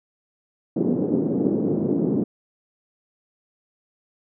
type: band-pass noise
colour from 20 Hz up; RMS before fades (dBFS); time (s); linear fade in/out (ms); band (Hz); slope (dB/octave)
white; -22; 0.76-2.24; 5; 170 to 360; 24
effects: none